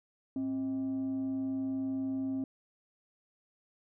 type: tone with frequency modulation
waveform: sine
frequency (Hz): 266.2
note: C4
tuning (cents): +30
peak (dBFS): -30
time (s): 0.36-2.44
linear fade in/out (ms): 2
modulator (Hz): 372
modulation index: 0.22
effects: tanh soft clip ceiling -27 dBFS